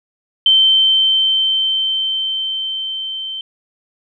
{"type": "tone with level ramp", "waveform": "sine", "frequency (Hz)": 3104, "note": "G7", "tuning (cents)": -18, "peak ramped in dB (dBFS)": [-7, -23], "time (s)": [0.46, 3.41], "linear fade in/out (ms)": 2, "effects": []}